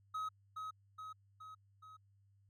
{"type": "tone with echo", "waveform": "triangle", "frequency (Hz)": 1272, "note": "D#6", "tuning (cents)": 38, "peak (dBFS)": -36, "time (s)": [0.14, 0.29], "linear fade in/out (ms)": 10, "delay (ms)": 420, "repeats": 4, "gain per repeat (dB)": -4, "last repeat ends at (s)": 1.97, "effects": ["added 99 Hz sine -67 dBFS peak until 2.49 s"]}